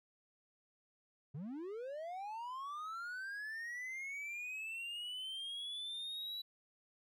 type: linear sweep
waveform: triangle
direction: up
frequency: 127.5 to 3951 Hz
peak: -40 dBFS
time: 1.34-6.42 s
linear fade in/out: 10 ms
effects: none